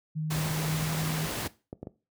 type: tone with pitch glide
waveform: sine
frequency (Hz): 155.56 to 158.01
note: D#3 to D#3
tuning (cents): 0 to +27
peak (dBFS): -28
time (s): 0.15-1.27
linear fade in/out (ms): 20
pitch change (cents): +27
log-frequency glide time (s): 0.53-1.12
type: noise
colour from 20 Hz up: pink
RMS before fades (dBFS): -33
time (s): 0.3-1.48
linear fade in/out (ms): 10
type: clicks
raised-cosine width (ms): 2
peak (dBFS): -24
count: 5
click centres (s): 1.388 / 1.461 / 1.729 / 1.83 / 1.871
effects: noise-tail reverb RT60 0.3 s tail -18 dB re dry + high-pass 80 Hz 12 dB/octave

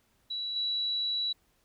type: tone with level steps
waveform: sine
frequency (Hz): 3924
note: B7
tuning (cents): -12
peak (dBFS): -32 / -28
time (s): 0.3-1.33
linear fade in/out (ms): 10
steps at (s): 0.56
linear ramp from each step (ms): 2
effects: pink hiss -70 dBFS RMS until 1.64 s

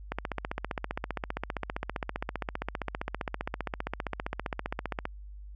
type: click train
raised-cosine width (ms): 0.5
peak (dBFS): -16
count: 76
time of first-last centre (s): 0.12-5.054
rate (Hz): 15.2
effects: added 50 Hz sine -42 dBFS peak until 5.55 s

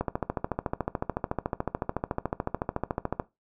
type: click train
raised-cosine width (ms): 1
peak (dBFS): -13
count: 45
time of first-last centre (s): 0.01-3.198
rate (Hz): 13.8
effects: noise-tail reverb RT60 0.2 s tail -17 dB re dry

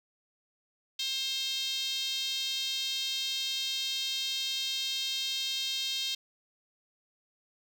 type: tone with high-pass filter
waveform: 5% pulse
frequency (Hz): 531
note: C5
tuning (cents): +25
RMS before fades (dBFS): -33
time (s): 0.99-6.15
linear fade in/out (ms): 5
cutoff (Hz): 3400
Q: 4.3
effects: none

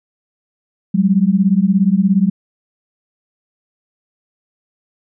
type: beating tone pair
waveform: sine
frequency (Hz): 185 / 202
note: F#3 / G#3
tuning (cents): 0 / -48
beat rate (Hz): 17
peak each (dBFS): -13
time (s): 0.94-2.3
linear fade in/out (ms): 10
effects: none

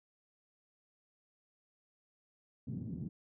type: band-pass noise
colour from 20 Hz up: white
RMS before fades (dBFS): -41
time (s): 2.67-3.09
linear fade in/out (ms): 10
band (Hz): 100 to 210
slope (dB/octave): 24
effects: none

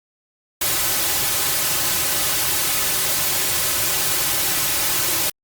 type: noise with comb filter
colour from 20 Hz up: white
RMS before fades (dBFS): -20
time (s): 0.61-5.3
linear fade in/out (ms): 5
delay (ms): 4.3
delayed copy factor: -0.7
effects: Opus 48 kbps

